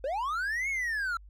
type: linear two-way sweep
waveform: triangle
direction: up then down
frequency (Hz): 493.9 to 2223 to 1332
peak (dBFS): -27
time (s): 0.04-1.17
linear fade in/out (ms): 2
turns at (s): 0.69
effects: added 50 Hz sine -48 dBFS peak until 1.29 s